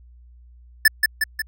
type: tone with echo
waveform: square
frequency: 1752 Hz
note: A6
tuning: 8 cents flat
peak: -10 dBFS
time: 0.85-0.88 s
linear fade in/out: 5 ms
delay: 180 ms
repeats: 3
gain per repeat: -4 dB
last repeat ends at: 1.42 s
effects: added 60 Hz sine -45 dBFS peak until 1.47 s